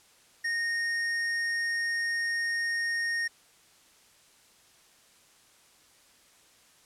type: tone with hard clipping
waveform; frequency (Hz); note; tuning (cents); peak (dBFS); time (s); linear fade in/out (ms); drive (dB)
sine; 1852; A#6; -12; -29; 0.44-3.28; 10; 10
effects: white hiss -60 dBFS RMS until 6.85 s + low-pass 10000 Hz 12 dB/octave